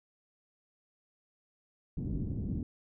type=low-pass noise; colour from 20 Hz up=white; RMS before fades=-35 dBFS; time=1.97-2.63 s; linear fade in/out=2 ms; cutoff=240 Hz; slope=24 dB/octave; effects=none